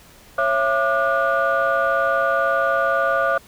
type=tone cluster; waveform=sine; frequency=547 / 669 / 1192 / 1449 Hz; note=C#5 / E5 / D6 / F#6; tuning=-23 / +25 / +25 / -37 cents; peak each=-21 dBFS; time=0.38-3.38 s; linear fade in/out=5 ms; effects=tanh soft clip ceiling -10 dBFS + pink hiss -48 dBFS RMS until 3.47 s